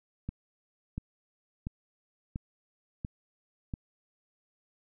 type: click train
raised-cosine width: 5 ms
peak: -22 dBFS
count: 6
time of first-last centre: 0.29-3.738 s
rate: 1.45 Hz
effects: none